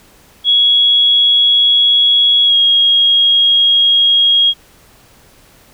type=tone with pitch glide; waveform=sine; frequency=3339 to 3276 Hz; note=G#7 to G#7; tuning=+9 to -24 cents; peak=-7 dBFS; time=0.44-4.54 s; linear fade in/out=50 ms; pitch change=-33 cents; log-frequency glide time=2.45-2.55 s; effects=pink hiss -46 dBFS RMS until 5.73 s